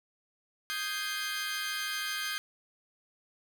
20% pulse chord, Ab major seventh, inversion second, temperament equal, 1244.5 / 1568 / 1661.2 / 2093 Hz, Eb6 / G6 / Ab6 / C7, 0 / 0 / 0 / 0 cents, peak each -35 / -31 / -36 / -34 dBFS, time 0.7-2.38 s, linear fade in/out 0 ms, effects none

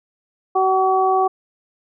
harmonic tone, 378.4 Hz, F#4, 39 cents sharp, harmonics 1 / 2 / 3, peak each -19 / -16 / -21 dBFS, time 0.55-1.28 s, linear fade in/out 10 ms, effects none

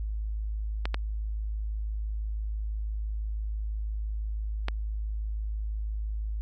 clicks, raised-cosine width 0.3 ms, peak -14 dBFS, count 3, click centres 0.855 / 0.944 / 4.684 s, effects added 53 Hz sine -29 dBFS peak until 6.41 s

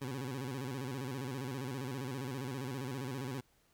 20% pulse tone with vibrato, 130.81 Hz, C3, in tune, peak -33 dBFS, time 0.01-3.41 s, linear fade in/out 10 ms, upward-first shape square, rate 15 Hz, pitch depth 100 cents each way, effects pink hiss -71 dBFS RMS until 3.73 s

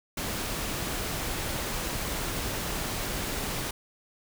pink noise, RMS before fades -32 dBFS, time 0.17-3.71 s, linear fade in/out 5 ms, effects none

